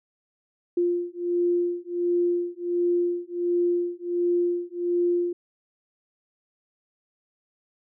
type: beating tone pair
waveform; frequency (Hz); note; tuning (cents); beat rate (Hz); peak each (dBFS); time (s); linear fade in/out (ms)
sine; 349.2 / 350.6; F4 / F4; 0 / +7; 1.4; -25; 0.77-5.33; 5
effects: none